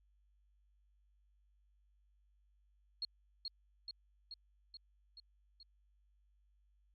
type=tone with echo; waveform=sine; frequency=4280 Hz; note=C8; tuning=38 cents sharp; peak=-36 dBFS; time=3.02-3.05 s; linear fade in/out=2 ms; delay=430 ms; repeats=6; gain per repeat=-3 dB; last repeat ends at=5.63 s; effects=added 50 Hz sine -69 dBFS peak until 6.94 s + MP3 96 kbps